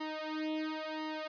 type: tone with flanger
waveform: sawtooth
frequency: 311.1 Hz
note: D#4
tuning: in tune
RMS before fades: -38 dBFS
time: 0-1.28 s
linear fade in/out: 10 ms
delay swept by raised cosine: 1 to 2.9 ms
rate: 0.96 Hz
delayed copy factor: +1
effects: resampled to 11025 Hz